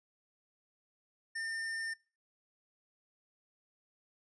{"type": "tone", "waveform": "square", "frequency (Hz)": 1807, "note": "A6", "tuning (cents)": 46, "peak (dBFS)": -37, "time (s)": [1.35, 1.94], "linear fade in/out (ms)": 10, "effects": ["noise-tail reverb RT60 0.4 s tail -25 dB re dry", "resampled to 22050 Hz"]}